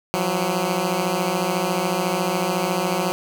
10% pulse beating tone pair, 171.6 / 185.6 Hz, F3 / F#3, -30 / +6 cents, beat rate 14 Hz, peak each -16 / -14 dBFS, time 0.14-3.12 s, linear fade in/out 0 ms, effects none

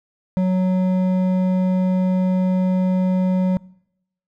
sine tone with hard clipping, 185 Hz, F#3, in tune, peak -17 dBFS, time 0.37-3.57 s, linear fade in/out 0 ms, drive 8 dB, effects noise-tail reverb RT60 0.8 s tail -24 dB re dry

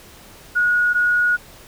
sine tone pair in turn, 1451 / 1451 Hz, F#6 / F#6, -34 / -34 cents, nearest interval unison, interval 0 cents, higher neither, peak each -14 dBFS, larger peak neither, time 0.55-0.94 / 0.94-1.37 s, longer second, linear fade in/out 20 ms, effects pink hiss -44 dBFS RMS until 1.67 s

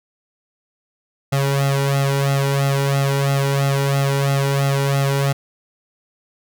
sawtooth tone with flanger, 138.59 Hz, C#3, in tune, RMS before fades -18 dBFS, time 1.32-5.33 s, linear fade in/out 10 ms, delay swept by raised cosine 1.5 to 2.11 ms, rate 3 Hz, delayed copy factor +1, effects none

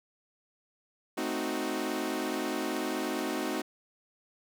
sawtooth chord, A diminished seventh, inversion none, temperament equal, 220 / 261.6 / 311.1 / 370 Hz, A3 / C4 / Eb4 / Gb4, 0 / 0 / 0 / 0 cents, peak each -35 / -32 / -31 / -32 dBFS, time 1.17-3.62 s, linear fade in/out 10 ms, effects none

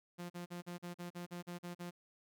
sawtooth tone bursts, 175.3 Hz, F3, 7 cents sharp, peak -39 dBFS, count 11, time 0.18-1.91 s, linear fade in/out 20 ms, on 120 ms, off 41 ms, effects none

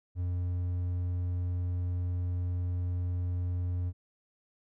triangle tone, 89 Hz, F2, 33 cents sharp, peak -27 dBFS, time 0.15-3.93 s, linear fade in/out 50 ms, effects none

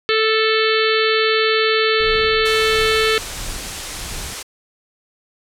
harmonic tone, 440 Hz, A4, in tune, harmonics 1 / 3 / 4 / 5 / 6 / 7 / 8 / 9 / 10, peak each -17 / -22 / -23 / -24 / -25 / -25 / -26 / -27 / -27 dBFS, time 0.09-3.18 s, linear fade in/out 0 ms
brown noise with tremolo, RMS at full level -29 dBFS, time 2-4.34 s, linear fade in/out 2 ms, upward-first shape triangle, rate 1.5 Hz, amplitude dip 75%
white band-stop noise, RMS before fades -27 dBFS, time 2.45-4.43 s, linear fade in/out 10 ms, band 110 to 250 Hz, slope 48 dB/octave
effects low-pass 9000 Hz 12 dB/octave

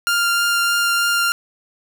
sawtooth tone with vibrato, 1396.9 Hz, F6, in tune, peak -12 dBFS, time 0.07-1.32 s, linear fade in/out 0 ms, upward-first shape triangle, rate 3.2 Hz, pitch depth 8 cents each way, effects none

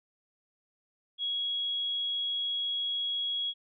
sine tone, 3322 Hz, G#7, in tune, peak -29 dBFS, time 1.18-3.54 s, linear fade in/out 50 ms, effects none

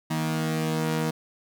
sawtooth tone pair together, 158.2 / 237 Hz, D#3 / A#3, +29 / +29 cents, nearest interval perfect fifth, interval 700 cents, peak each -22 / -26 dBFS, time 0.1-1.11 s, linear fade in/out 10 ms, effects none

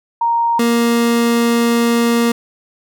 sine / 30% pulse tone pair in turn, 932.3 / 234.4 Hz, A#5 / A#3, 0 / +10 cents, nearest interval 2 octaves, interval 2390 cents, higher first, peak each -12 / -9 dBFS, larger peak second, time 0.21-0.59 / 0.59-2.32 s, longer second, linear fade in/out 5 ms, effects none

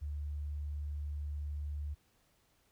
sine tone, 73.42 Hz, D2, in tune, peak -36 dBFS, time 0.01-1.95 s, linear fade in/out 20 ms, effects pink hiss -72 dBFS RMS until 2.71 s

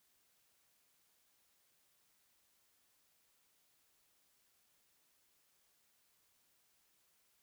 silence, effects white hiss -75 dBFS RMS until 7.42 s

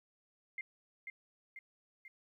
sine tone with echo, 2106 Hz, C7, 11 cents sharp, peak -38 dBFS, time 0.58-0.61 s, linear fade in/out 2 ms, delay 490 ms, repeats 3, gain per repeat -4 dB, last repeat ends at 2.08 s, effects 13-bit

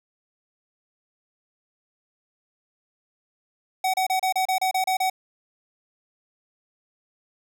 square tone bursts, 753 Hz, F#5, 30 cents sharp, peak -21 dBFS, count 10, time 3.84-5.099 s, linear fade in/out 5 ms, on 98 ms, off 31 ms, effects none

